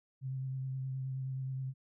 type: tone with vibrato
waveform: sine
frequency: 132 Hz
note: C3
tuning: 16 cents sharp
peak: -35 dBFS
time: 0.21-1.74 s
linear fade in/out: 50 ms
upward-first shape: triangle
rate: 9.5 Hz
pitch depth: 23 cents each way
effects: none